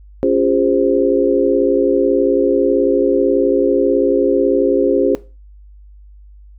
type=chord; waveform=sine; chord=Db major seventh; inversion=none; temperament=equal with one note detuned; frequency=277.2 / 349.2 / 407.5 / 523.3 Hz; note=Db4 / F4 / Ab4 / C5; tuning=0 / 0 / -33 / 0 cents; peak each=-17 dBFS; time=0.23-5.15 s; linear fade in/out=0 ms; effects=noise-tail reverb RT60 0.3 s tail -17 dB re dry + added 50 Hz sine -38 dBFS peak until 6.58 s